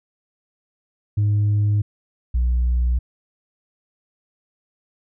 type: tone pair in turn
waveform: sine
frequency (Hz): 103.83 / 60.85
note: G#2 / B1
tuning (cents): 0 / -25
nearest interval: major sixth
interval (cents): 925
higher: first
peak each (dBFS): -13 / -14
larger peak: first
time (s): 1.17-1.82 / 2.34-2.99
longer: neither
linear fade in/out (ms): 10
effects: tanh soft clip ceiling -14 dBFS